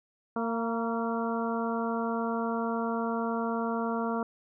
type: harmonic tone with a mistuned harmonic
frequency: 229.1 Hz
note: A#3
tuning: 30 cents flat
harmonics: 1 / 2 / 3 / 4 / 5 / 6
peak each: -31 / -34 / -36 / -37 / -38 / -39 dBFS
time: 0.36-4.23 s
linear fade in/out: 2 ms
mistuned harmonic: 4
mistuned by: +38 cents
effects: none